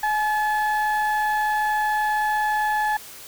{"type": "tone pair together", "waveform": "sine", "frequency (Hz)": [848.2, 1723], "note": ["G#5", "A6"], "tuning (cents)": [36, -37], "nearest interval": "octave", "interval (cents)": 1227, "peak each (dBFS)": [-19, -23], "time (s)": [0.03, 2.97], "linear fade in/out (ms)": 5, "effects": ["tanh soft clip ceiling -16 dBFS", "white hiss -41 dBFS RMS until 3.27 s"]}